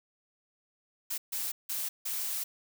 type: noise bursts at uneven times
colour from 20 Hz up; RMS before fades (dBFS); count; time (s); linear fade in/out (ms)
blue; -34; 4; 1.1-1.18 / 1.32-1.52 / 1.69-1.89 / 2.05-2.44; 10
effects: none